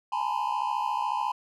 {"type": "tone cluster", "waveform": "triangle", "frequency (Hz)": [831, 885, 959, 1021], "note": ["G#5", "A5", "A#5", "C6"], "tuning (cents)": [1, 10, 49, -43], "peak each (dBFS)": -30, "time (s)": [0.12, 1.32], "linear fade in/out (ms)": 5, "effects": []}